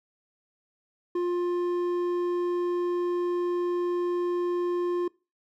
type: tone with hard clipping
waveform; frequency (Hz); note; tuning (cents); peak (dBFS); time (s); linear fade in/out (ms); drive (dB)
sine; 352.2; F4; +15; -26; 1.15-5.08; 5; 6
effects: noise-tail reverb RT60 0.3 s tail -23 dB re dry